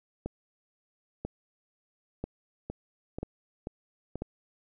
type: two click trains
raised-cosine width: 2 ms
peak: -20 / -22 dBFS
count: 5 / 4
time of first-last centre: 0.26-4.22 / 2.7-4.156 s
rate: 1.01 / 2.06 Hz
effects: none